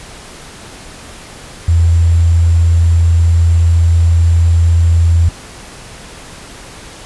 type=tone with sample-and-hold; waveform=sine; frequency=84 Hz; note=E2; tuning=33 cents sharp; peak=-6 dBFS; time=1.68-5.29 s; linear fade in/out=5 ms; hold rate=7350 Hz; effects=pink hiss -33 dBFS RMS until 7.05 s + resampled to 24000 Hz